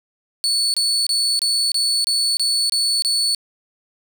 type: tone bursts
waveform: 35% pulse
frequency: 4441 Hz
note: C#8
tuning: 2 cents sharp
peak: -15 dBFS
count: 9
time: 0.44-3.348 s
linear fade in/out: 0 ms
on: 300 ms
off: 26 ms
effects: none